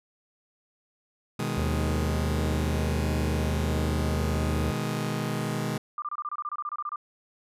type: chord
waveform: sawtooth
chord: G# minor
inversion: first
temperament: just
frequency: 124.59 / 155.74 / 207.7 Hz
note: B2 / D#3 / G#3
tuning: +16 / +2 / 0 cents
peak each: -28 dBFS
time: 1.39-5.78 s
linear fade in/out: 5 ms
type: harmonic tone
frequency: 77.5 Hz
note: D#2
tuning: 6 cents flat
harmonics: 1 / 3 / 4 / 5 / 6 / 7 / 8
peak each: -27 / -38 / -43 / -42 / -45 / -41 / -47 dBFS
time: 1.57-4.71 s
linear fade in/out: 5 ms
type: tone bursts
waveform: sine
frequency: 1194 Hz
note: D6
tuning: 28 cents sharp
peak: -29 dBFS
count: 15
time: 5.98-6.959 s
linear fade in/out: 2 ms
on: 41 ms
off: 26 ms
effects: resampled to 32000 Hz